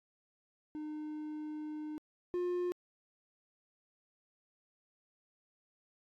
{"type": "tone pair in turn", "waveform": "triangle", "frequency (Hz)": [304.6, 355.9], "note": ["D#4", "F4"], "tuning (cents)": [-37, 33], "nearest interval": "minor third", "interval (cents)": 270, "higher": "second", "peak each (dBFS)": [-37, -30], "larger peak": "second", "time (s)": [[0.75, 1.98], [2.34, 2.72]], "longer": "first", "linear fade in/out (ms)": 0, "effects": ["AAC 64 kbps"]}